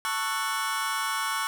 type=chord; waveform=sawtooth; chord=F# minor seventh; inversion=first; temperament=just; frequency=888 / 1110 / 1332 / 1480 Hz; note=A5 / C#6 / E6 / F#6; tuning=+16 / +2 / +18 / 0 cents; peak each=-30 / -26 / -31 / -29 dBFS; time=0.05-1.47 s; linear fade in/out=0 ms; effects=none